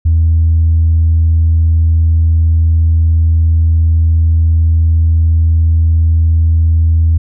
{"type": "tone", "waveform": "sine", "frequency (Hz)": 81.4, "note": "E2", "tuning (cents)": -21, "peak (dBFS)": -5, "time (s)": [0.05, 7.18], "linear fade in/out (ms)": 10, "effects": ["tanh soft clip ceiling -3 dBFS"]}